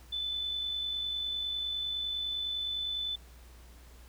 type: tone with amplitude modulation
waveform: sine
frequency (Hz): 3506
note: A7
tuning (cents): -7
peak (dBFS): -30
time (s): 0.12-3.16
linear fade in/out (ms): 10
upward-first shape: sine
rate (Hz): 49.9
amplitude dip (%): 35
effects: added 60 Hz sine -51 dBFS peak until 4.08 s + pink hiss -59 dBFS RMS until 4.08 s